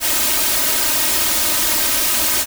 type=noise with comb filter; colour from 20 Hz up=white; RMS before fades=-17 dBFS; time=0-2.46 s; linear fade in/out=50 ms; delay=3.2 ms; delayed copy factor=+1; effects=none